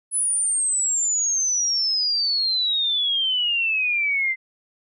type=exponential sweep; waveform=sine; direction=down; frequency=10210 to 2056 Hz; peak=-19 dBFS; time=0.11-4.36 s; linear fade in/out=50 ms; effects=none